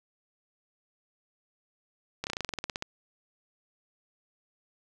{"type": "slowing click train", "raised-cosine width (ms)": 0.2, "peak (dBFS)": -15, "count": 14, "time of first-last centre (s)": [2.24, 2.824], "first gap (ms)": 29, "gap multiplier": 1.07, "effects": []}